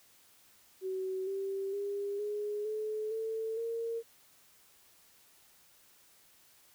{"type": "tone with pitch steps", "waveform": "sine", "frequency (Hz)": [377.3, 389.9, 403, 416.5, 430.4, 444.8, 459.7], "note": ["F#4", "G4", "G4", "G#4", "A4", "A4", "A#4"], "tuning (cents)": [34, -9, 48, 5, -38, 19, -24], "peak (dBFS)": -33, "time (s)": [0.81, 4.03], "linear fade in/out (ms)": 50, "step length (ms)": 460, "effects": ["white hiss -63 dBFS RMS until 6.74 s"]}